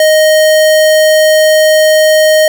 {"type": "tone", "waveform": "square", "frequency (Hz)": 622.3, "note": "D#5", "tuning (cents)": 0, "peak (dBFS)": -5, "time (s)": [0, 2.48], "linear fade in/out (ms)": 2, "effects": []}